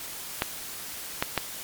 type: clicks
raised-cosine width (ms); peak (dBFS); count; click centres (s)
0.3; -7; 3; 0.421 / 1.225 / 1.377
effects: white hiss -38 dBFS RMS until 1.63 s + MP3 96 kbps